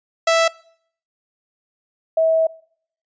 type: tone pair in turn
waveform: sawtooth / sine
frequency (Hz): 659.3 / 646.5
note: E5 / E5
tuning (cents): 0 / -34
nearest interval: unison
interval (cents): 34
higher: first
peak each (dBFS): -9 / -13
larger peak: first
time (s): 0.27-0.48 / 2.17-2.47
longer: second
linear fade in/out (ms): 5
effects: noise-tail reverb RT60 0.6 s tail -23 dB re dry + resampled to 16000 Hz